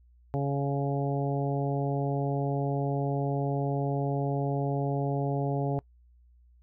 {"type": "harmonic tone", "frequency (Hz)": 140, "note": "C#3", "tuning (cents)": 18, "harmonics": [1, 2, 3, 4, 5, 6], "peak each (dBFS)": [-28, -34, -34, -37, -36, -41], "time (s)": [0.34, 5.79], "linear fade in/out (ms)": 0, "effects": ["noise-tail reverb RT60 0.1 s tail -23 dB re dry", "added 60 Hz sine -56 dBFS peak until 6.62 s"]}